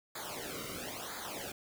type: noise with flanger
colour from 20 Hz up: pink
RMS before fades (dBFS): -42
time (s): 0.15-1.52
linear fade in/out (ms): 5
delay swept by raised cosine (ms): 0.35 to 1.2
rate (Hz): 1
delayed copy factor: -0.95
effects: none